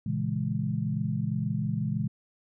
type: chord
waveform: sine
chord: A# half-diminished seventh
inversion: none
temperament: equal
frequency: 116.54 / 138.59 / 164.81 / 207.7 Hz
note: A#2 / C#3 / E3 / G#3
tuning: 0 / 0 / 0 / 0 cents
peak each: -32 dBFS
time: 0.06-2.08 s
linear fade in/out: 5 ms
effects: none